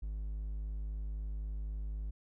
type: tone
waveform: triangle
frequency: 51.91 Hz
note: G#1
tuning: in tune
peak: -34 dBFS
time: 0.02-2.11 s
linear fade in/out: 10 ms
effects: none